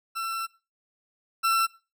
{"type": "tone pair in turn", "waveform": "40% pulse", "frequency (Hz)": [1344, 1344], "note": ["E6", "E6"], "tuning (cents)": [33, 33], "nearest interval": "unison", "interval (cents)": 0, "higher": "neither", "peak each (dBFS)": [-28, -20], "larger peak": "second", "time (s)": [[0.15, 0.47], [1.43, 1.67]], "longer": "first", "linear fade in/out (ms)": 20, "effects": ["noise-tail reverb RT60 0.3 s tail -20 dB re dry"]}